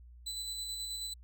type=tone with tremolo; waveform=30% pulse; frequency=3994 Hz; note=B7; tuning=19 cents sharp; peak=-34 dBFS; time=0.26-1.14 s; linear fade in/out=10 ms; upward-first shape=square; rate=9.3 Hz; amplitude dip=25%; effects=added 60 Hz sine -51 dBFS peak until 1.23 s